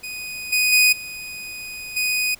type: tone with level steps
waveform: sawtooth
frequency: 2489 Hz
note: D#7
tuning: in tune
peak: -26 / -13 / -9 / -28 / -16 dBFS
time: 0.03-2.35 s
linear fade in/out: 10 ms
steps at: 0.52 / 0.72 / 0.92 / 1.96 s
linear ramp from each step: 10 ms
effects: pink hiss -49 dBFS RMS until 2.39 s